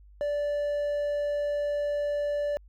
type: tone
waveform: triangle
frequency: 583 Hz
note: D5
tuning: 13 cents flat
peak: -24 dBFS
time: 0.21-2.57 s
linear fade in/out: 0 ms
effects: added 50 Hz sine -50 dBFS peak until 2.68 s